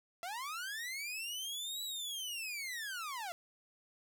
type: linear two-way sweep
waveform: sawtooth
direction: up then down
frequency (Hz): 661 to 3951 to 661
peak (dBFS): -36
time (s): 0.23-3.32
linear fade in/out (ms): 0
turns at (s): 1.83
effects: none